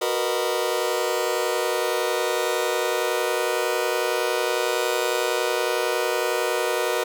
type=chord; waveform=sawtooth; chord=B major seventh; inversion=second; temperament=just; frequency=370.4 / 463 / 493.9 / 617.4 Hz; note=F#4 / A#4 / B4 / D#5; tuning=+2 / -12 / 0 / -14 cents; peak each=-24 / -23 / -23 / -24 dBFS; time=0.01-7.04 s; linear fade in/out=10 ms; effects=none